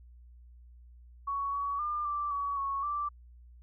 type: tone with pitch steps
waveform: sine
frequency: 1117 / 1128 / 1201 / 1172 / 1131 / 1106 / 1171 Hz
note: C#6 / C#6 / D6 / D6 / C#6 / C#6 / D6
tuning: +13 / +30 / +38 / -4 / +34 / -4 / -5 cents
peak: -30 dBFS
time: 1.27-3.09 s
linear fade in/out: 10 ms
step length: 260 ms
effects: added 60 Hz sine -51 dBFS peak until 3.62 s